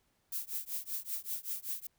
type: noise with tremolo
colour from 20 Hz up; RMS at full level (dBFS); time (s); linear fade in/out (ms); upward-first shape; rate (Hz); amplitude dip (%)
violet; -35; 0.32-1.87; 5; triangle; 5.2; 100
effects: pink hiss -75 dBFS RMS until 1.98 s